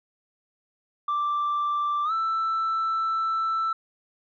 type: tone with pitch glide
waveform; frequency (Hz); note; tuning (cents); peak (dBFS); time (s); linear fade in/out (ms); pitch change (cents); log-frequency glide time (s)
sine; 1174.7 to 1326.2; D6 to E6; 0 to +10; -21; 1.08-3.73; 5; +210; 2.04-2.12
effects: tanh soft clip ceiling -21 dBFS